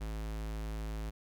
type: tone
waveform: square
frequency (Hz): 53.8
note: A1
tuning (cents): -38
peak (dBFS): -37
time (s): 0-1.11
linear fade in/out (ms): 20
effects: none